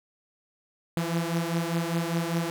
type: beating tone pair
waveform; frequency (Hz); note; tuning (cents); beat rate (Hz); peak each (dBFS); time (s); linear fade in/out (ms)
sawtooth; 166.1 / 171.1; E3 / F3; +13 / -35; 5; -24 / -26; 0.97-2.5; 0
effects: none